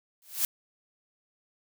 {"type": "noise with exponential growth", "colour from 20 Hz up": "blue", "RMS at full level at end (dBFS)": -23, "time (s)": [0.22, 0.45], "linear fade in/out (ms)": 1, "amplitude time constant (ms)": 49, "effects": []}